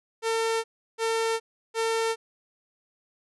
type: tone bursts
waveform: sawtooth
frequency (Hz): 451.9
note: A4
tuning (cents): +46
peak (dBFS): -20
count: 3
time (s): 0.22-2.16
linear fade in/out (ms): 50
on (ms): 420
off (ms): 340
effects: resampled to 24000 Hz